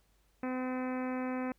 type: harmonic tone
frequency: 255.4 Hz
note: C4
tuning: 42 cents flat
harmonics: 1 / 2 / 3 / 4 / 5 / 6 / 7 / 8 / 9 / 10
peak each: -34 / -40 / -44 / -46 / -48 / -50 / -51 / -52 / -53 / -54 dBFS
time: 0.43-1.52 s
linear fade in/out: 2 ms
effects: added 50 Hz sine -69 dBFS peak until 1.58 s + pink hiss -73 dBFS RMS until 1.58 s